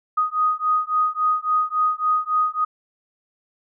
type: beating tone pair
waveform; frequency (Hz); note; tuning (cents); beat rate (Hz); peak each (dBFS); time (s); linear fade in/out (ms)
sine; 1244.5 / 1248.1; D#6 / D#6; 0 / +5; 3.6; -21; 0.17-2.65; 10
effects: none